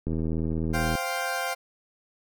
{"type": "click train", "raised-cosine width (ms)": 3, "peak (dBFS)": -17, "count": 72, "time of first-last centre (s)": [0.07, 0.953], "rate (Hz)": 80.4}
{"type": "chord", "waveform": "20% pulse", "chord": "C suspended fourth", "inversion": "none", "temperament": "equal", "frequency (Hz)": [523.3, 698.5, 784], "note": ["C5", "F5", "G5"], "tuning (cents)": [0, 0, 0], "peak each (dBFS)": [-28, -26, -27], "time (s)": [0.73, 1.55], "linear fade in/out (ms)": 20}
{"effects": []}